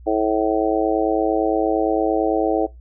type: harmonic tone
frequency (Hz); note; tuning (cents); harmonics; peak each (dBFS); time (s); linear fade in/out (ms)
108.8; A2; -19; 3 / 4 / 5 / 6 / 7; -21 / -22 / -23 / -24 / -24; 0.06-2.67; 20
effects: noise-tail reverb RT60 0.2 s tail -22 dB re dry + added 60 Hz sine -39 dBFS peak until 2.8 s